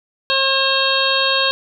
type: harmonic tone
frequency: 538 Hz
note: C5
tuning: 48 cents sharp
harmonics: 1 / 2 / 3 / 5 / 6 / 7 / 8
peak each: -22 / -22 / -22 / -22 / -22 / -22 / -22 dBFS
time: 0.3-1.51 s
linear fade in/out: 0 ms
effects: none